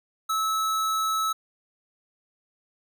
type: tone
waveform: square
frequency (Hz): 1300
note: E6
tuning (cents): -24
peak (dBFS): -24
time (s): 0.29-1.33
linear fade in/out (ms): 10
effects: none